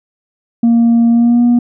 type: tone with pitch glide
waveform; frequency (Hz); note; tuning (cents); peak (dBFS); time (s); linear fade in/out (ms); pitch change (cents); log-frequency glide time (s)
sine; 233.1 to 240.5; A#3 to B3; 0 to -46; -4; 0.63-1.59; 5; +54; 1.1-1.43
effects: tanh soft clip ceiling -5 dBFS